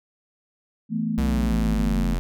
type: chord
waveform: sine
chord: E suspended fourth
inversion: none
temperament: just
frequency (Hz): 164.81 / 219.8 / 247.2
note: E3 / A3 / B3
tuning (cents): 0 / -2 / +2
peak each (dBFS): -29 / -24 / -30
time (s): 0.89-2.18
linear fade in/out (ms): 50
type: exponential sweep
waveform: square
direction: down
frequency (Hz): 67.5 to 42.18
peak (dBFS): -23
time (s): 1.18-2.19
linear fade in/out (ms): 0
effects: none